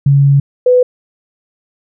sine tone pair in turn, 140 / 498.9 Hz, C#3 / B4, +18 / +17 cents, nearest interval octave + minor seventh, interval 2199 cents, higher second, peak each -5 dBFS, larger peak neither, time 0.06-0.4 / 0.66-0.83 s, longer first, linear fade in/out 5 ms, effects none

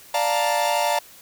45% pulse chord, Bb major seventh, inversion first, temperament equal, 587.3 / 698.5 / 880 / 932.3 Hz, D5 / F5 / A5 / Bb5, 0 / 0 / 0 / 0 cents, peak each -25 dBFS, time 0.14-0.99 s, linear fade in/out 5 ms, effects white hiss -47 dBFS RMS until 1.21 s

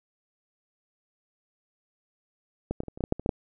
clicks, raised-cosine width 2 ms, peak -15 / -16 / -29 / -23 / -28 / -17 / -13 / -9 / -23 / -14 / -10 dBFS, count 11, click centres 2.71 / 2.804 / 2.835 / 2.883 / 2.975 / 3.007 / 3.039 / 3.124 / 3.196 / 3.261 / 3.292 s, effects none

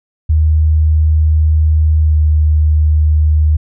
sine tone with pitch glide, 77.78 to 76.71 Hz, D#2 to D#2, 0 to -24 cents, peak -7 dBFS, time 0.29-3.57 s, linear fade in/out 10 ms, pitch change -24 cents, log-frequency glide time 2.02-2.16 s, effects none

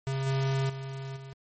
square tone with level steps, 134.9 Hz, C#3, 47 cents flat, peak -29 / -26 / -36 / -42 dBFS, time 0.07-1.33 s, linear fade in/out 0 ms, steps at 0.26 / 0.69 / 1.16 s, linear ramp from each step 10 ms, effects MP3 32 kbps

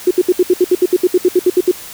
sine tone bursts, 362.2 Hz, F#4, 37 cents flat, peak -6 dBFS, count 16, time 0.07-1.714 s, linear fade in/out 5 ms, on 39 ms, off 68 ms, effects white hiss -32 dBFS RMS until 1.93 s

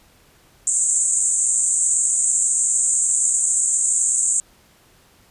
pink band-pass noise, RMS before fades -19 dBFS, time 0.67-4.4 s, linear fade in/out 0 ms, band 7000 to 8600 Hz, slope 96 dB/octave, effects pink hiss -54 dBFS RMS until 5.3 s + resampled to 32000 Hz

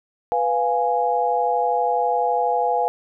sine chord, F diminished, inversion second, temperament equal, 493.9 / 698.5 / 830.6 Hz, Cb5 / F5 / Ab5, 0 / 0 / 0 cents, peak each -23 / -22 / -21 dBFS, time 0.32-2.88 s, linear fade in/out 0 ms, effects none

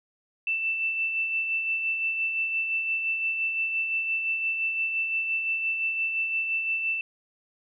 sine tone with tremolo, 2662 Hz, E7, 16 cents sharp, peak -23 dBFS, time 0.47-7.01 s, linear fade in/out 2 ms, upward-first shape sine, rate 5.8 Hz, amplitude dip 40%, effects none

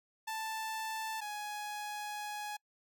sawtooth tone pair in turn, 882 / 835.4 Hz, A5 / G#5, +4 / +10 cents, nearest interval minor second, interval 94 cents, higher first, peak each -33 / -35 dBFS, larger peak first, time 0.27-1.21 / 1.21-2.57 s, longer second, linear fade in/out 10 ms, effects noise-tail reverb RT60 0.1 s tail -26 dB re dry

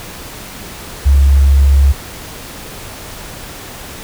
sine tone, 69.1 Hz, C#2, 5 cents flat, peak -5 dBFS, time 1.05-1.93 s, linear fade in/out 20 ms, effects pink hiss -30 dBFS RMS until 4.03 s

